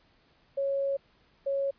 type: tone bursts at uneven times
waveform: sine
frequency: 552 Hz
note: C#5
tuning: 7 cents flat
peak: -26 dBFS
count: 2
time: 0.57-0.97 / 1.46-1.71 s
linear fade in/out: 10 ms
effects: pink hiss -65 dBFS RMS until 1.78 s + resampled to 11025 Hz